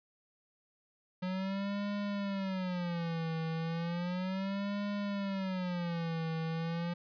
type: tone with vibrato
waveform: square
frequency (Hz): 181.7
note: F#3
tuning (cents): -31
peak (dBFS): -34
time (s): 1.22-6.94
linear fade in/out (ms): 10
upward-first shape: sine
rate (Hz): 0.34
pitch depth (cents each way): 200
effects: resampled to 11025 Hz